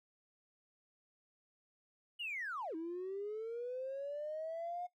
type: linear two-way sweep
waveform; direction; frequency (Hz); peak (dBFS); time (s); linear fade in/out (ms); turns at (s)
triangle; down then up; 2960 to 316.6 to 720; -35; 2.19-4.87; 20; 2.75
effects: noise-tail reverb RT60 0.1 s tail -19 dB re dry + tanh soft clip ceiling -37 dBFS